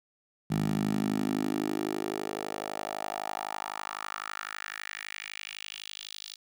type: tone with high-pass filter sweep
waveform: 10% pulse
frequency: 51.91 Hz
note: G#1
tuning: in tune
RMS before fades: -34 dBFS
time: 0.5-6.36 s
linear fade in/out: 10 ms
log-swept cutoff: 160 to 4100 Hz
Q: 2.9
effects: none